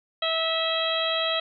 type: harmonic tone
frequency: 650 Hz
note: E5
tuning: 24 cents flat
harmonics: 1 / 2 / 3 / 4 / 5 / 6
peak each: -28 / -31 / -34 / -34 / -28 / -30 dBFS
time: 0.22-1.4 s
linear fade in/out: 5 ms
effects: none